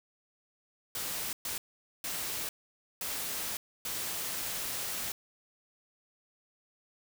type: noise bursts at uneven times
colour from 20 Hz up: white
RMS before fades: -36 dBFS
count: 5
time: 0.95-1.33 / 1.45-1.58 / 2.04-2.49 / 3.01-3.57 / 3.85-5.12 s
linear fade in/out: 2 ms
effects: none